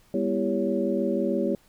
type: tone cluster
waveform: sine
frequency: 201 / 244.4 / 330.9 / 396.9 / 559 Hz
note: G3 / B3 / E4 / G4 / C#5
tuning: +44 / -18 / +7 / +22 / +14 cents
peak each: -29 dBFS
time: 0.14-1.55 s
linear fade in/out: 2 ms
effects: pink hiss -60 dBFS RMS until 1.68 s